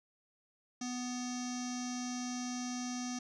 square tone with low-pass filter, 248 Hz, B3, 7 cents sharp, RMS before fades -39 dBFS, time 0.81-3.19 s, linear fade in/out 5 ms, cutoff 6000 Hz, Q 9.8, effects none

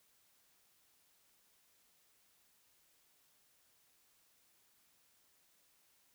silence, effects white hiss -72 dBFS RMS until 6.14 s

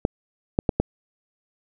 clicks, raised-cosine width 2 ms, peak -5 dBFS, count 4, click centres 0.051 / 0.589 / 0.692 / 0.8 s, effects none

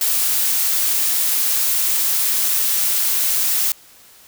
blue noise, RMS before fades -18 dBFS, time 0.01-3.72 s, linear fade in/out 2 ms, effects white hiss -47 dBFS RMS until 4.27 s

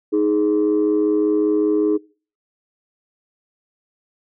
sine tone pair together, 313 / 418.2 Hz, D#4 / G#4, +10 / +12 cents, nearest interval perfect fourth, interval 502 cents, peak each -16 dBFS, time 0.12-1.98 s, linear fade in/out 20 ms, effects noise-tail reverb RT60 0.4 s tail -24 dB re dry + tanh soft clip ceiling -10 dBFS

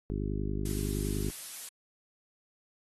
harmonic tone, 50.6 Hz, G#1, 44 cents flat, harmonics 1 / 2 / 3 / 4 / 5 / 6 / 7 / 8, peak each -34 / -37 / -39 / -40 / -41 / -42 / -42 / -43 dBFS, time 0.1-1.3 s, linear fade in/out 0 ms
blue noise, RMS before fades -40 dBFS, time 0.65-1.69 s, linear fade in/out 5 ms
effects AAC 32 kbps

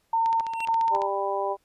sine tone with tremolo, 909 Hz, A#5, 44 cents flat, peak -20 dBFS, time 0.13-1.07 s, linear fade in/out 5 ms, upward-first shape square, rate 1.8 Hz, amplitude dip 60%
click train, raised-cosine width 0.2 ms, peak -21 dBFS, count 12, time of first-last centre 0.26-1.019 s, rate 14.5 Hz
triangle tone with exponential growth, 2728 Hz, F7, 41 cents flat, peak -24 dBFS, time 0.43-0.65 s, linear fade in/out 1 ms, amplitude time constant 46 ms
harmonic tone, 197.7 Hz, G3, 15 cents sharp, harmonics 2 / 3 / 4 / 5, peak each -30 / -30 / -30 / -30 dBFS, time 0.9-1.57 s, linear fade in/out 50 ms
effects pink hiss -69 dBFS RMS until 1.64 s + resampled to 32000 Hz

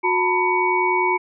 sine tone cluster, 364.1 / 900 / 990 / 2250 Hz, F#4 / A5 / B5 / C#7, -28 / +39 / +4 / +25 cents, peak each -22 dBFS, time 0.03-1.18 s, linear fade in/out 20 ms, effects none

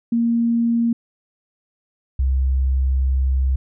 sine tone pair in turn, 233.1 / 65.87 Hz, A#3 / C2, 0 / +12 cents, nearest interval octave + minor seventh, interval 2188 cents, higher first, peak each -15 dBFS, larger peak neither, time 0.12-0.93 / 2.19-3.56 s, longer second, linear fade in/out 5 ms, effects none

